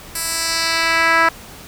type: tone with band-pass filter sweep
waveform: 10% pulse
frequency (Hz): 329.2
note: E4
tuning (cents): -2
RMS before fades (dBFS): -17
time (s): 0.15-1.29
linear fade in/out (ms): 5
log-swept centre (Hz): 11000 to 1400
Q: 1.2
effects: pink hiss -38 dBFS RMS until 1.67 s